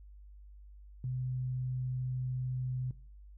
sine tone, 127.6 Hz, C3, 43 cents flat, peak -33 dBFS, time 1.04-2.91 s, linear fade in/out 2 ms, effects noise-tail reverb RT60 0.4 s tail -17 dB re dry + added 50 Hz sine -50 dBFS peak until 3.37 s

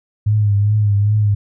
sine tone with vibrato, 103.83 Hz, G#2, in tune, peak -11 dBFS, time 0.26-1.35 s, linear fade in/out 10 ms, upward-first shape triangle, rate 2.5 Hz, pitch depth 61 cents each way, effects none

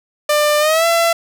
sawtooth tone with pitch glide, 596 to 672.9 Hz, D5 to E5, +25 to +35 cents, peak -8 dBFS, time 0.29-1.13 s, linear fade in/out 5 ms, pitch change +210 cents, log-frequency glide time 0.59-0.86 s, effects none

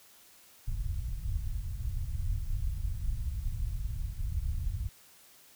pink low-pass noise, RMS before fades -33 dBFS, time 0.67-4.89 s, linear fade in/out 10 ms, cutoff 100 Hz, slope 24 dB/octave, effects white hiss -58 dBFS RMS until 5.55 s

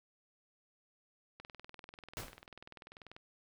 click train, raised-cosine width 0.3 ms, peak -34 dBFS, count 37, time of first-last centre 1.4-3.165 s, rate 20.4 Hz
pink noise with exponential decay, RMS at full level -39 dBFS, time 2.17-2.46 s, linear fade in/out 0 ms, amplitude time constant 61 ms
effects none

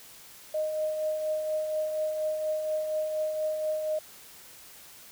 sine tone with tremolo, 619 Hz, D#5, 9 cents flat, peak -25 dBFS, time 0.54-3.99 s, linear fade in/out 5 ms, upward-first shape triangle, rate 4.2 Hz, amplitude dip 45%, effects white hiss -50 dBFS RMS until 5.11 s

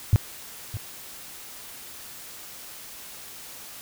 sine tone with echo, 104.9 Hz, G#2, 18 cents sharp, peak -12 dBFS, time 0.13-0.16 s, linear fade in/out 0 ms, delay 610 ms, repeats 1, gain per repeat -15 dB, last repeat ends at 0.77 s, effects white hiss -42 dBFS RMS until 3.81 s

